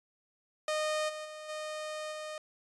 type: tone with level steps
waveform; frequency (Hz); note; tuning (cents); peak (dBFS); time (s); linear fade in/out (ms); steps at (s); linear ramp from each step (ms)
sawtooth; 615; D#5; -20; -26 / -35 / -39 / -33 / -35; 0.68-2.38; 2; 1.08 / 1.24 / 1.48 / 2.11; 20
effects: resampled to 22050 Hz